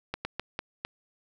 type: slowing click train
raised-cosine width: 0.3 ms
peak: -15 dBFS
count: 5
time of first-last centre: 0.14-0.85 s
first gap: 110 ms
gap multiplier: 1.33
effects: none